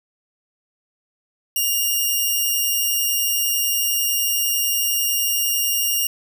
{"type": "tone", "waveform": "5% pulse", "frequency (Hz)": 2827, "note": "F7", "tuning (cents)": 20, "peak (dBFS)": -9, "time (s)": [1.56, 6.07], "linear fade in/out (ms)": 2, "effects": []}